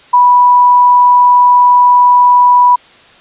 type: tone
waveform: sine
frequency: 983 Hz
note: B5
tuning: 8 cents flat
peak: -3 dBFS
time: 0.13-2.76 s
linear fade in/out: 10 ms
effects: white hiss -41 dBFS RMS until 3.2 s + resampled to 8000 Hz